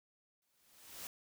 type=noise with exponential growth; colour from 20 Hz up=white; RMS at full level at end=-44 dBFS; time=0.42-1.07 s; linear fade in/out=1 ms; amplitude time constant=140 ms; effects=none